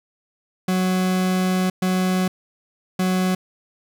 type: tone bursts at uneven times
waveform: 40% pulse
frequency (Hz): 185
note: F#3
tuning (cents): 0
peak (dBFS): -17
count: 3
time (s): 0.68-1.7 / 1.82-2.28 / 2.99-3.35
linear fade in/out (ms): 5
effects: none